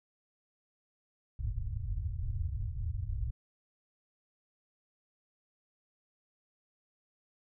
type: low-pass noise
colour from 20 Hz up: white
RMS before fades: -35 dBFS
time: 1.39-3.31 s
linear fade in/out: 10 ms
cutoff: 110 Hz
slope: 48 dB/octave
effects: none